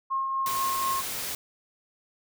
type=tone with tremolo; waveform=sine; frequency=1073 Hz; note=C6; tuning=43 cents sharp; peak=-24 dBFS; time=0.1-1.02 s; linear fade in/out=20 ms; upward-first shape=triangle; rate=4.1 Hz; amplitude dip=35%
type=noise; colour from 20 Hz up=white; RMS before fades=-33 dBFS; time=0.46-1.35 s; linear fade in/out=2 ms
effects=none